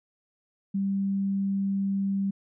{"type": "tone", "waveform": "sine", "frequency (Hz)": 196.3, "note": "G3", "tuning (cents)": 3, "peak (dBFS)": -24, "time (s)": [0.74, 2.31], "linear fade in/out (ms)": 10, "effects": []}